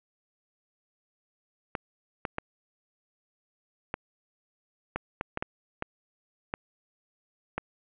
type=clicks; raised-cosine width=0.5 ms; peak=-15 dBFS; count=11; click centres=1.752 / 2.252 / 2.384 / 3.941 / 4.96 / 5.211 / 5.374 / 5.425 / 5.824 / 6.539 / 7.58 s; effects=resampled to 8000 Hz + 7-bit